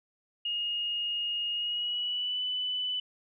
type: tone with pitch glide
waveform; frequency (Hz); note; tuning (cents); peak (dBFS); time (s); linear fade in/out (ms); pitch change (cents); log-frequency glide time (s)
sine; 2858 to 2993; F7 to F#7; +39 to +19; -29; 0.45-3; 5; +80; 1.52-2.42
effects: none